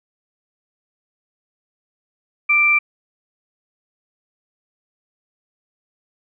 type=tone pair together; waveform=sine; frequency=1191.9 / 2349 Hz; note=D6 / D7; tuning=+25 / 0 cents; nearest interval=octave; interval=1175 cents; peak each=-24 / -12 dBFS; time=2.49-2.79 s; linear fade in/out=10 ms; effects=none